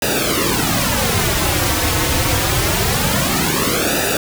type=noise with flanger; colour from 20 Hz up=pink; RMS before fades=-17 dBFS; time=0.02-4.17 s; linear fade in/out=2 ms; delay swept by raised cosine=0.92 to 5.02 ms; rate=0.25 Hz; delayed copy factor=-0.95; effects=none